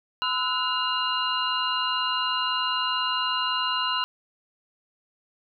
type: tone cluster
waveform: sine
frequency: 1013 / 1305 / 1468 / 2823 / 4056 Hz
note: B5 / E6 / F#6 / F7 / B7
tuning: +44 / -18 / -14 / +18 / +45 cents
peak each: -28 / -32 / -33 / -27 / -33 dBFS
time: 0.22-4.04 s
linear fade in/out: 0 ms
effects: none